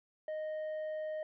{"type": "tone with tanh clipping", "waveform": "triangle", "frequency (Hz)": 620, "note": "D#5", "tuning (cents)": -6, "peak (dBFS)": -37, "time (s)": [0.28, 1.23], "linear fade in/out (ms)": 2, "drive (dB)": 9, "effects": []}